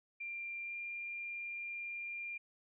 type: tone with pitch glide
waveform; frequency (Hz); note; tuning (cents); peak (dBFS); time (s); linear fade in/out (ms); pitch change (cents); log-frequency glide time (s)
sine; 2379 to 2394; D7 to D7; +22 to +33; -40; 0.2-2.38; 10; +11; 0.63-0.75
effects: none